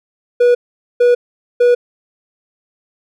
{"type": "tone bursts", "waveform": "triangle", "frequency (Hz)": 486.1, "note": "B4", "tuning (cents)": -28, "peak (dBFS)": -5, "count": 3, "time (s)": [0.4, 1.75], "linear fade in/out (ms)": 10, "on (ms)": 150, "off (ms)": 450, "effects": []}